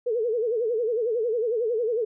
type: tone with vibrato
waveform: sine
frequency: 460 Hz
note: A#4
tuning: 23 cents flat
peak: -22 dBFS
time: 0.06-2.05 s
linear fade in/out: 10 ms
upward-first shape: sine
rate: 11 Hz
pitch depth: 130 cents each way
effects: none